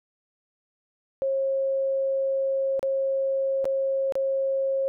sine tone with dropouts, 540 Hz, C#5, 45 cents flat, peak -22 dBFS, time 1.22-4.88 s, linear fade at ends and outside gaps 0 ms, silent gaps 2.794-2.829 / 3.644-3.654 / 4.123-4.154 s, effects none

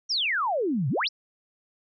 sine exponential two-way sweep, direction down then up, 5910 to 121.2 to 5910 Hz, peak -23 dBFS, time 0.09-1.09 s, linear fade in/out 20 ms, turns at 0.89 s, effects none

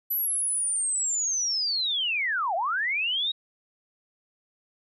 sine linear two-way sweep, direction down then up, 12000 to 643 to 3833 Hz, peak -24 dBFS, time 0.1-3.32 s, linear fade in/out 10 ms, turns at 2.55 s, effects none

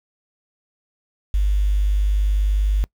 sine tone with quantisation, 50.1 Hz, G1, 38 cents sharp, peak -15 dBFS, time 1.34-2.84 s, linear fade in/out 0 ms, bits 7, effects noise-tail reverb RT60 0.1 s tail -24 dB re dry

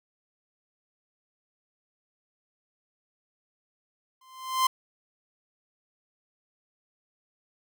45% pulse tone with exponential growth, 1040 Hz, C6, 11 cents flat, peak -18 dBFS, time 4.21-4.67 s, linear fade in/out 5 ms, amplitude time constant 100 ms, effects none

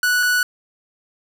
45% pulse tone pair in turn, 1476 / 1476 Hz, F#6 / F#6, -5 / -5 cents, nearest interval unison, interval 0 cents, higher neither, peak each -15 dBFS, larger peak neither, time 0.03-0.23 / 0.23-0.43 s, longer neither, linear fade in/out 2 ms, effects none

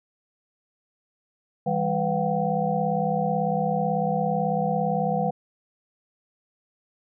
sine tone cluster, 162.5 / 198.9 / 497.8 / 711 / 769 Hz, E3 / G3 / B4 / F5 / G5, -24 / +25 / +14 / +31 / -33 cents, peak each -28 dBFS, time 1.66-5.31 s, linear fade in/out 10 ms, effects none

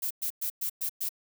violet noise bursts, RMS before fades -31 dBFS, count 6, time 0.02-1.092 s, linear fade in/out 10 ms, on 87 ms, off 110 ms, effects none

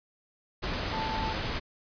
sine tone in noise, 881 Hz, A5, 2 cents sharp, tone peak -32 dBFS, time 0.92-1.34 s, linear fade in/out 20 ms, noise pink, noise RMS -32 dBFS, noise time 0.62-1.6 s, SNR -3 dB, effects resampled to 11025 Hz

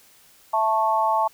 sine chord, A major, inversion second, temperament just, 660 / 880 / 1100 Hz, E5 / A5 / C#6, +2 / 0 / -14 cents, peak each -25 / -20 / -24 dBFS, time 0.53-1.28 s, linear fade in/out 10 ms, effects white hiss -54 dBFS RMS until 1.33 s

